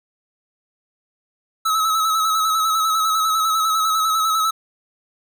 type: tone with vibrato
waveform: square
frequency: 1292 Hz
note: E6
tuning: 35 cents flat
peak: -17 dBFS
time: 1.65-4.51 s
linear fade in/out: 10 ms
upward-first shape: square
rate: 10 Hz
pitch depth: 31 cents each way
effects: none